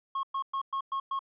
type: tone bursts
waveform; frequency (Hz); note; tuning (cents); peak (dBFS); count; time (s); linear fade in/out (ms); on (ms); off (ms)
triangle; 1087; C#6; -34; -27; 6; 0.15-1.192; 5; 82; 110
effects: resampled to 8000 Hz